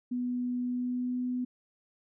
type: tone with pitch glide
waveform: sine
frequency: 246.9 to 249.5 Hz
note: B3 to B3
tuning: 0 to +18 cents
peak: -29 dBFS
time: 0.11-1.45 s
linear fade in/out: 10 ms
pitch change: +18 cents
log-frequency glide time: 0.63-1.19 s
effects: none